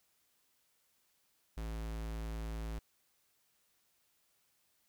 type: tone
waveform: square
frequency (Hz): 55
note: A1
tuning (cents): 0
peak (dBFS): -39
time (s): 1.57-2.79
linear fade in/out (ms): 5
effects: white hiss -75 dBFS RMS until 4.88 s